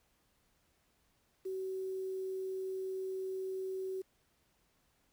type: tone with quantisation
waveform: sine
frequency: 378.6 Hz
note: F#4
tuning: 40 cents sharp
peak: -36 dBFS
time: 1.45-4.02 s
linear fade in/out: 10 ms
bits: 10
effects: pink hiss -74 dBFS RMS until 5.12 s